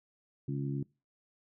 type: harmonic tone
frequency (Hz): 69.6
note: C#2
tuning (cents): +8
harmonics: 2 / 3 / 4 / 5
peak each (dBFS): -33 / -42 / -39 / -43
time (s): 0.48-0.83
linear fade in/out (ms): 5
effects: noise-tail reverb RT60 0.3 s tail -24 dB re dry